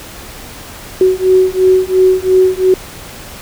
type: beating tone pair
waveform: sine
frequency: 371.6 / 374.5 Hz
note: F#4 / F#4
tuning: +7 / +21 cents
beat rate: 2.9 Hz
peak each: -10 dBFS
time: 1.01-2.74 s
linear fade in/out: 2 ms
effects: pink hiss -31 dBFS RMS until 3.41 s